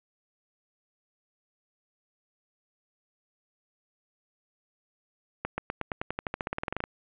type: accelerating click train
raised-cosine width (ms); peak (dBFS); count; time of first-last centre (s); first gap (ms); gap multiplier
0.5; -15; 20; 5.45-6.839; 130; 0.93
effects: resampled to 8000 Hz + 7-bit